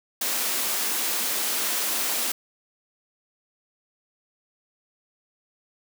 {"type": "high-pass noise", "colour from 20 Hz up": "white", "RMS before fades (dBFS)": -26, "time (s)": [0.21, 2.32], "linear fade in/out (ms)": 5, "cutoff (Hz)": 200, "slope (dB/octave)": 96, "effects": []}